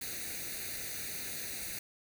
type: noise with comb filter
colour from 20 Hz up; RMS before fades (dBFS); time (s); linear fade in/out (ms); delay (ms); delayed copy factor
white; -40; 0.01-1.79; 5; 0.47; +0.8
effects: none